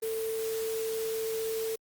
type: tone in noise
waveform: sine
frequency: 445.9 Hz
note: A4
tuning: 23 cents sharp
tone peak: -30 dBFS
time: 0.02-1.76 s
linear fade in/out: 10 ms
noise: white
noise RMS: -41 dBFS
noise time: 0.02-1.76 s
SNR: +8 dB
effects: Opus 32 kbps